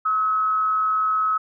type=tone with frequency modulation; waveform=sine; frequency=1282 Hz; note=E6; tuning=49 cents flat; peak=-18 dBFS; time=0.05-1.38 s; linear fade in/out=10 ms; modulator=191 Hz; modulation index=0.22; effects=none